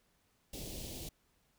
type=band-stop noise; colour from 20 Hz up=pink; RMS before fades=-44 dBFS; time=0.53-1.09 s; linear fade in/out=5 ms; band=640 to 2900 Hz; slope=24 dB/octave; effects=pink hiss -74 dBFS RMS until 1.58 s